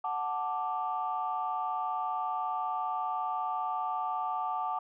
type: chord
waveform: sine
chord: D major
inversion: first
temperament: equal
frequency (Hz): 740 / 880 / 1174.7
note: F#5 / A5 / D6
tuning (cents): 0 / 0 / 0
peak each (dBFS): -34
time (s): 0.04-4.79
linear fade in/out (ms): 5
effects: tanh soft clip ceiling -21 dBFS